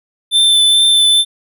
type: tone with vibrato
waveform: square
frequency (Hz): 3539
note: A7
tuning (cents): +9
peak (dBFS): -8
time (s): 0.31-1.25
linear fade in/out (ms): 50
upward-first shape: triangle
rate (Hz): 2.3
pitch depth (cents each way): 16
effects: none